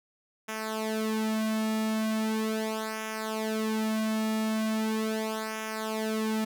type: tone with flanger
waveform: sawtooth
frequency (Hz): 218.9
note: A3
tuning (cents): -9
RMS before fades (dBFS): -30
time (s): 0.48-6.45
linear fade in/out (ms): 10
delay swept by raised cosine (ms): 0.23 to 2.63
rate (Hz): 0.39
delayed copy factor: -0.8
effects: none